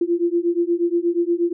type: beating tone pair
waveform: sine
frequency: 340 / 348.4 Hz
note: F4 / F4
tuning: -46 / -4 cents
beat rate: 8.4 Hz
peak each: -20 dBFS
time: 0.01-1.53 s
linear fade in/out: 5 ms
effects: none